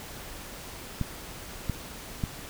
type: clicks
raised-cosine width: 5 ms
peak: -15 dBFS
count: 3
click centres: 1.013 / 1.697 / 2.238 s
effects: pink hiss -42 dBFS RMS until 2.49 s